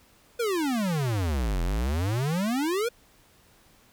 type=exponential two-way sweep; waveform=square; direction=down then up; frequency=493.9 to 41.2 to 493.9 Hz; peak=-25 dBFS; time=0.39-2.89 s; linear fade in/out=10 ms; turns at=1.62 s; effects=pink hiss -59 dBFS RMS until 3.92 s